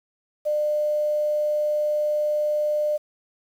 sine tone with quantisation, 600 Hz, D5, 37 cents sharp, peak -20 dBFS, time 0.45-2.98 s, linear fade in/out 20 ms, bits 8, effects none

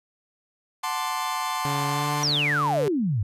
40% pulse chord, D dominant seventh, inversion first, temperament equal, 740 / 880 / 1046.5 / 1174.7 Hz, F#5 / A5 / C6 / D6, 0 / 0 / 0 / 0 cents, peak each -33 / -30 / -28 / -33 dBFS, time 0.83-2.24 s, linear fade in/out 10 ms
sawtooth tone with pitch glide, 142 to 146.58 Hz, C#3 to D3, +42 to -3 cents, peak -23 dBFS, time 1.65-2.88 s, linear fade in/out 0 ms, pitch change +55 cents, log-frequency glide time 1.88-2.1 s
sine exponential sweep, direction down, 5920 to 92.5 Hz, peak -21 dBFS, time 2.23-3.23 s, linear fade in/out 5 ms
effects resampled to 32000 Hz

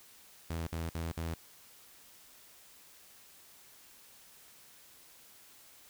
sawtooth tone bursts, 82.41 Hz, E2, in tune, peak -31 dBFS, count 4, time 0.5-1.342 s, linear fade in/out 5 ms, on 170 ms, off 54 ms, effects white hiss -58 dBFS RMS until 5.89 s

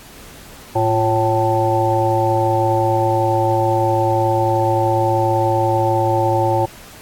harmonic tone with a mistuned harmonic, 110.2 Hz, A2, 3 cents sharp, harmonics 1 / 3 / 5 / 7 / 8, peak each -20 / -20 / -20 / -20 / -20 dBFS, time 0.75-6.66 s, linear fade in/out 10 ms, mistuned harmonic 3, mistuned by +87 cents, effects pink hiss -40 dBFS RMS until 7.01 s + AAC 64 kbps

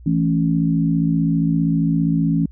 sine chord, A major, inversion second, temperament equal, 164.81 / 220 / 277.2 Hz, E3 / A3 / C#4, 0 / 0 / 0 cents, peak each -17 / -23 / -20 dBFS, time 0.06-2.46 s, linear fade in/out 5 ms, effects added 60 Hz sine -38 dBFS peak until 2.51 s

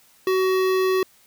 square tone with notch filter, 375.6 Hz, F#4, 26 cents sharp, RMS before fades -20 dBFS, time 0.27-1.03 s, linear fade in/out 2 ms, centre 8100 Hz, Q 0.9, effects white hiss -56 dBFS RMS until 1.26 s

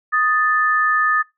sine tone pair together, 1244.5 / 1760 Hz, D#6 / A6, 0 / 0 cents, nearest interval tritone, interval 600 cents, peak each -17 dBFS, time 0.12-1.23 s, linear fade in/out 20 ms, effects noise-tail reverb RT60 0.2 s tail -22 dB re dry

